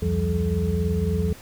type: tone cluster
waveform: sine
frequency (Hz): 68.3 / 86.1 / 170.3 / 194 / 431.6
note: C#2 / F2 / F3 / G3 / A4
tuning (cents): -25 / -24 / -43 / -18 / -33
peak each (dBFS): -30 / -24 / -26 / -29 / -28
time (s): 0.02-1.33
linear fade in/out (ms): 5
effects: pink hiss -45 dBFS RMS until 1.41 s